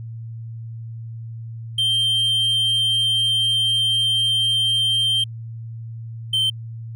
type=tone pair in turn; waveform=triangle; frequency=3152 / 3114 Hz; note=G7 / G7; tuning=+9 / -12 cents; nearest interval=unison; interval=21 cents; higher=first; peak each=-15 dBFS; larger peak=neither; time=1.78-5.24 / 6.33-6.5 s; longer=first; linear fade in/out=5 ms; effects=added 114 Hz sine -30 dBFS peak until 6.95 s